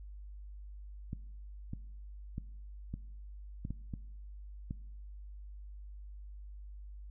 clicks, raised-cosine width 5 ms, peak -26 dBFS, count 8, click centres 1.131 / 1.734 / 2.381 / 2.94 / 3.651 / 3.706 / 3.938 / 4.709 s, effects noise-tail reverb RT60 0.9 s tail -20 dB re dry + added 50 Hz sine -45 dBFS peak until 7.1 s

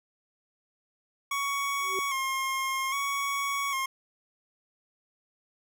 25% pulse tone with vibrato, 1093 Hz, C#6, 25 cents flat, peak -24 dBFS, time 1.31-3.86 s, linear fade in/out 5 ms, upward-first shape square, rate 0.62 Hz, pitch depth 40 cents each way
sine tone with exponential growth, 382 Hz, G4, 45 cents flat, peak -29 dBFS, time 1.75-1.99 s, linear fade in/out 1 ms, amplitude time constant 52 ms
effects none

